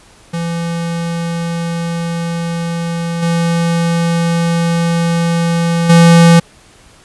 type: tone with level steps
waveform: square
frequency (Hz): 168.6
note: E3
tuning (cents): +39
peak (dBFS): -17 / -12 / -4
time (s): 0.33-6.4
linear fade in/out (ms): 10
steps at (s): 3.22 / 5.89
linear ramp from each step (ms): 10
effects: pink hiss -44 dBFS RMS until 7.04 s + resampled to 24000 Hz